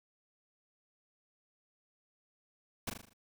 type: noise with echo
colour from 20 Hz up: pink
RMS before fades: -37 dBFS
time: 2.87-2.9 s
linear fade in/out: 5 ms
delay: 39 ms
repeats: 6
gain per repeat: -5 dB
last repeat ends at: 3.134 s
effects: none